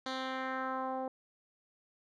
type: tone with low-pass filter sweep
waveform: 10% pulse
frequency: 261.6 Hz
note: C4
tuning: in tune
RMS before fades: -37 dBFS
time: 0.06-1.08 s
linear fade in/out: 2 ms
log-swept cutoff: 4600 to 640 Hz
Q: 1.9
effects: none